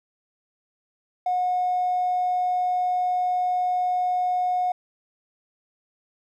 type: tone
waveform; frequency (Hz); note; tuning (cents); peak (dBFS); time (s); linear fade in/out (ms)
triangle; 726; F#5; -33; -17; 1.26-4.72; 5
effects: tanh soft clip ceiling -18 dBFS